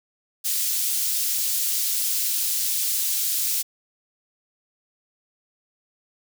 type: high-pass noise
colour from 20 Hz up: white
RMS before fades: -24 dBFS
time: 0.44-3.63 s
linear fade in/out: 20 ms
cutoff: 4200 Hz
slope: 12 dB/octave
effects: none